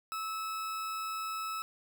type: tone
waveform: 40% pulse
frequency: 1300 Hz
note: E6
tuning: 24 cents flat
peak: -34 dBFS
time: 0.12-1.62 s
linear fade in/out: 0 ms
effects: none